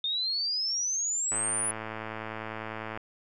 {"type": "exponential sweep", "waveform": "sine", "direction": "up", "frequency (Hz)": [3616, 10030], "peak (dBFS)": -27, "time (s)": [0.04, 1.71], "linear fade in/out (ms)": 2}
{"type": "click train", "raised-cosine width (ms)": 0.5, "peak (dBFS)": -21, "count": 183, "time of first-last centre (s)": [1.32, 2.975], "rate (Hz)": 110}
{"effects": []}